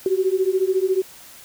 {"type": "beating tone pair", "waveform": "sine", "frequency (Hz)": [370.7, 384.7], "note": ["F#4", "G4"], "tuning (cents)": [3, -33], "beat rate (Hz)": 14, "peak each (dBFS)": -20, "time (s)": [0.06, 1.02], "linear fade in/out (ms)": 2, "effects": ["white hiss -44 dBFS RMS until 1.44 s"]}